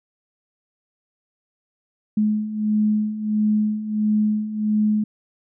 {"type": "beating tone pair", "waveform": "sine", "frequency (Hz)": [211.6, 213.1], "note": ["G#3", "G#3"], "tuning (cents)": [33, 45], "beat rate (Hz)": 1.5, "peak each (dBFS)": [-24, -19], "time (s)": [2.17, 5.04], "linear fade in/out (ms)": 5, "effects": []}